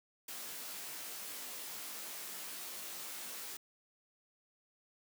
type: noise with comb filter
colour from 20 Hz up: white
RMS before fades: -45 dBFS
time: 0.28-3.57 s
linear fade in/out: 5 ms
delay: 18 ms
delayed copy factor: -0.85
effects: high-pass 200 Hz 12 dB/octave